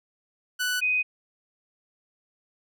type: tone pair in turn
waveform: sawtooth / sine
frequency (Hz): 1487 / 2501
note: F#6 / D#7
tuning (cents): +8 / +8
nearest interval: major sixth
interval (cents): 900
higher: second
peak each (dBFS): -21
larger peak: neither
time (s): 0.59-0.81 / 0.81-1.03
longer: neither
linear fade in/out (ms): 20
effects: none